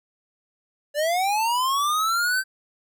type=linear sweep; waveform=square; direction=up; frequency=571 to 1562 Hz; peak=-21 dBFS; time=0.94-2.44 s; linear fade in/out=50 ms; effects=none